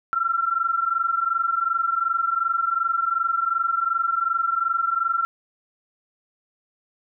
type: tone pair together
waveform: sine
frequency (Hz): 1342.3 / 1365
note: E6 / F6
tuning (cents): +31 / -40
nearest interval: unison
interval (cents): 29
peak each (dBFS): -24 / -22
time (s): 0.13-5.25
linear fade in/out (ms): 0
effects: none